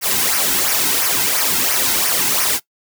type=noise with flanger; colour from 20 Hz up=white; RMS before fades=-17 dBFS; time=0.01-2.6 s; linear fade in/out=50 ms; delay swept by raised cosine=0.25 to 1.75 ms; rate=2.9 Hz; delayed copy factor=-0.65; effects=noise-tail reverb RT60 0.1 s tail -19 dB re dry